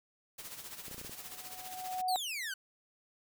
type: noise with tremolo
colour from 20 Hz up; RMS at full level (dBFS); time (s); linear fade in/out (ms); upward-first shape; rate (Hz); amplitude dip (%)
white; -44; 0.38-2.02; 10; sine; 15; 60
type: clicks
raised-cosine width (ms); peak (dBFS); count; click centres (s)
2; -36; 7; 0.882 / 0.913 / 0.945 / 0.981 / 1.014 / 1.048 / 1.095
type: tone with exponential growth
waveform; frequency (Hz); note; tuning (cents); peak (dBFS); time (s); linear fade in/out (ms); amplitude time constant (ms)
sine; 740; F#5; 0; -27; 1.14-2.16; 0; 220
type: exponential sweep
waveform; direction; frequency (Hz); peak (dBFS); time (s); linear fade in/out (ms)
sawtooth; down; 4717 to 1472; -33; 2.08-2.54; 5
effects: none